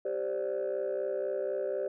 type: chord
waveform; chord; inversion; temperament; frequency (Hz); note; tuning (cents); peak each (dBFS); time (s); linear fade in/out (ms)
sine; G suspended fourth; none; equal; 392 / 523.3 / 587.3; G4 / C5 / D5; 0 / 0 / 0; -33; 0.05-1.88; 5
effects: tanh soft clip ceiling -25 dBFS